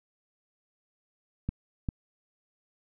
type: clicks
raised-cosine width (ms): 5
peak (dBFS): -17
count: 2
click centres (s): 1.49 / 1.888
effects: none